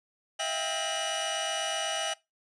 sawtooth tone cluster, 645 / 693 / 794 / 1843 / 2929 Hz, E5 / F5 / G5 / A#6 / F#7, -38 / -14 / +22 / -20 / -18 cents, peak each -31 / -37 / -32 / -39 / -30 dBFS, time 0.39-2.14 s, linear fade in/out 10 ms, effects noise-tail reverb RT60 0.2 s tail -20 dB re dry + resampled to 24000 Hz

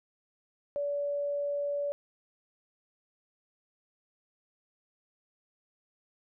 sine tone, 574 Hz, D5, 40 cents flat, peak -29 dBFS, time 0.76-1.92 s, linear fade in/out 0 ms, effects none

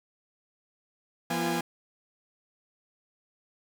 sawtooth tone cluster, 171.8 / 242.6 / 340.8 / 820 Hz, F3 / B3 / F4 / G#5, -28 / -31 / -42 / -22 cents, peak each -29 dBFS, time 1.3-1.61 s, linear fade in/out 5 ms, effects none

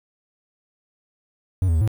triangle tone with pitch steps, 93.2 / 82.8 / 79.6 / 108.7 Hz, F#2 / E2 / D#2 / A2, +13 / +8 / +40 / -21 cents, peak -14 dBFS, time 1.62-1.876 s, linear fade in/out 0 ms, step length 64 ms, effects 8-bit

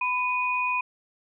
sine tone pair together, 999 / 2477 Hz, B5 / D#7, +20 / -8 cents, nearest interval octave + major third, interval 1572 cents, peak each -26 dBFS, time 0.01-0.81 s, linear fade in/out 5 ms, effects none

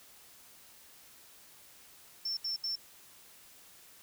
sine tone bursts, 5390 Hz, E8, 38 cents sharp, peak -32 dBFS, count 3, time 2.25-2.756 s, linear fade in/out 5 ms, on 120 ms, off 73 ms, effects white hiss -57 dBFS RMS until 4.02 s

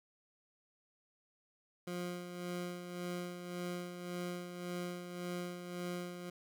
20% pulse tone with tremolo, 177.1 Hz, F3, 24 cents sharp, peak -33 dBFS, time 1.87-6.3 s, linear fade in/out 5 ms, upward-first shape sine, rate 1.8 Hz, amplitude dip 55%, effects none

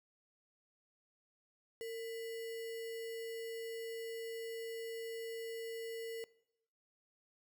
sine tone with sample-and-hold, 455.7 Hz, A#4, 39 cents flat, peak -40 dBFS, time 1.81-6.24 s, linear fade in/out 0 ms, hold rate 2450 Hz, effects noise-tail reverb RT60 0.8 s tail -21 dB re dry

